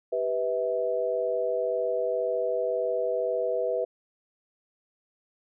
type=chord; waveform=sine; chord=E minor; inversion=first; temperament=equal with one note detuned; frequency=392 / 493.9 / 646.8 Hz; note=G4 / B4 / E5; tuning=0 / 0 / -33 cents; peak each=-33 / -27 / -29 dBFS; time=0.12-3.85 s; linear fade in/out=10 ms; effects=none